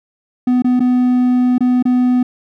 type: tone with dropouts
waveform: triangle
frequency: 249.5 Hz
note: B3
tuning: 18 cents sharp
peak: -8 dBFS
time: 0.47-2.23 s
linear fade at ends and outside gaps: 5 ms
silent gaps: 0.622-0.644 / 0.796-0.803 / 1.582-1.606 / 1.826-1.853 s
effects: none